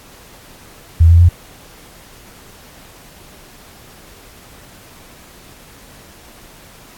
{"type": "tone with pitch steps", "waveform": "sine", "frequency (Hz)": [82.5, 84.72, 87], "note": ["E2", "E2", "F2"], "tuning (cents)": [2, 48, -6], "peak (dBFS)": -4, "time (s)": [1, 1.291], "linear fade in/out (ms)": 10, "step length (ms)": 97, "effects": ["pink hiss -42 dBFS RMS until 6.97 s", "AAC 64 kbps"]}